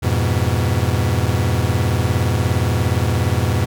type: chord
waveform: 40% pulse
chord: F diminished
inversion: none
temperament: equal with one note detuned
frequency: 86.6 / 103.83 / 123.47 Hz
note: F2 / Ab2 / Cb3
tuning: -14 / 0 / 0 cents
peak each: -19 dBFS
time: 0.02-3.66 s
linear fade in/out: 20 ms
effects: none